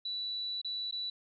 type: tone with dropouts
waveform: sine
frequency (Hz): 3951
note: B7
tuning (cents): 0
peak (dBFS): -34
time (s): 0.05-1.1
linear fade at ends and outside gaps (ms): 5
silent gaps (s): 0.616-0.646 / 0.912-0.924
effects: none